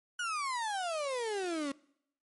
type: exponential sweep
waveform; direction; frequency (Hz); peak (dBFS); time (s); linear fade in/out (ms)
35% pulse; down; 1480 to 270; -31; 0.19-1.72; 5
effects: noise-tail reverb RT60 0.7 s tail -23 dB re dry + MP3 48 kbps